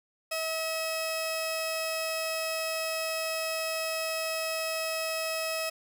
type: tone pair together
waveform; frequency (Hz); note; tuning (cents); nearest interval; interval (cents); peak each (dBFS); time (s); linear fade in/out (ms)
sawtooth; 642 / 2568; E5 / E7; -46 / -46; 2 octaves; 2400; -28 / -29; 0.31-5.7; 10
effects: none